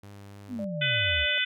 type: tone with vibrato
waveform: sawtooth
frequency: 100.5 Hz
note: G2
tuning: 44 cents sharp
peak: -40 dBFS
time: 0.03-0.65 s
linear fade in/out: 5 ms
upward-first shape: triangle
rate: 3.3 Hz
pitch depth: 10 cents each way
type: exponential sweep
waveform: sine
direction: down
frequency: 267.2 to 66.9 Hz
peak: -31 dBFS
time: 0.48-1.27 s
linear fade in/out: 50 ms
type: tone with tremolo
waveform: sine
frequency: 592 Hz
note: D5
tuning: 14 cents sharp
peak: -33 dBFS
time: 0.59-1.38 s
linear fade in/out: 0 ms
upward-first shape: triangle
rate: 6.3 Hz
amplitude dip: 40%
type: harmonic tone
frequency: 501 Hz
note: B4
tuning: 25 cents sharp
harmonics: 3 / 4 / 5 / 6 / 7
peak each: -30 / -30 / -30 / -30 / -30 dBFS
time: 0.81-1.45 s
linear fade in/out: 10 ms
effects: none